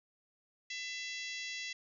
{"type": "harmonic tone", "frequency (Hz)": 670, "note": "E5", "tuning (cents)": 28, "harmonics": [3, 4, 5, 6, 7, 8, 9, 10], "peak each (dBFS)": [-43, -45, -47, -49, -50, -51, -52, -53], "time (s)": [0.7, 1.73], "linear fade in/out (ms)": 5, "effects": []}